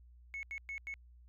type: tone bursts at uneven times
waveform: sine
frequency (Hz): 2200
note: C#7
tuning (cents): -14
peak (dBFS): -38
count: 4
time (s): 0.34-0.43 / 0.51-0.58 / 0.69-0.78 / 0.87-0.94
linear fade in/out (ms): 0
effects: tanh soft clip ceiling -36 dBFS + added 60 Hz sine -56 dBFS peak until 1.28 s